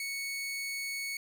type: tone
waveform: sawtooth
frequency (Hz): 2217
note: C#7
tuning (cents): 0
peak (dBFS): -31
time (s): 0-1.17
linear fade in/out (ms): 2
effects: none